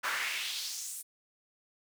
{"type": "noise with high-pass filter sweep", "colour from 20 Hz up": "brown", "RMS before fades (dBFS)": -36, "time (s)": [0.03, 1.03], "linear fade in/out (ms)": 20, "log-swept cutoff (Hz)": [1300, 10000], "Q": 2.4, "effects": []}